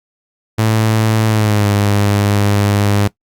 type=tone with pitch glide; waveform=sawtooth; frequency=110 to 102.04 Hz; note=A2 to G#2; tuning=0 to -30 cents; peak=-7 dBFS; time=0.58-3.08 s; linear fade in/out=10 ms; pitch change=-130 cents; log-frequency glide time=1.27-1.69 s; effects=noise-tail reverb RT60 0.1 s tail -19 dB re dry + Opus 48 kbps